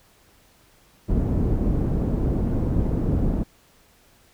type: low-pass noise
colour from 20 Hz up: pink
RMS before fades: -22 dBFS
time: 1.08-3.44 s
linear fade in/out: 20 ms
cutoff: 320 Hz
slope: 12 dB/octave
effects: pink hiss -57 dBFS RMS until 4.33 s